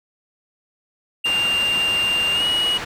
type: tone with pitch glide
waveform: triangle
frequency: 2794 to 2906 Hz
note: F7 to F#7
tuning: 0 to -32 cents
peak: -16 dBFS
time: 1.24-2.78 s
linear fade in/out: 10 ms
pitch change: +68 cents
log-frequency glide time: 2.33-2.44 s
type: low-pass noise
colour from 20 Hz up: white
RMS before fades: -30 dBFS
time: 1.25-2.85 s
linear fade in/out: 10 ms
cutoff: 2600 Hz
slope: 12 dB/octave
effects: none